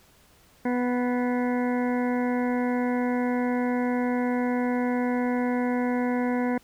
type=harmonic tone with a mistuned harmonic; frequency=246.9 Hz; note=B3; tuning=in tune; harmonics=1 / 2 / 3 / 4 / 6 / 7 / 8 / 9; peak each=-24 / -30 / -34 / -36 / -40 / -41 / -42 / -43 dBFS; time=0.65-6.58 s; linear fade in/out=5 ms; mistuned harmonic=9; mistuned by=-70 cents; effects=pink hiss -58 dBFS RMS until 6.63 s